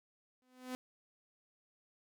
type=tone with exponential growth; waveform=sawtooth; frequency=253.9 Hz; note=B3; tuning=48 cents sharp; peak=-33 dBFS; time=0.42-0.75 s; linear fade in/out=0 ms; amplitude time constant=71 ms; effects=none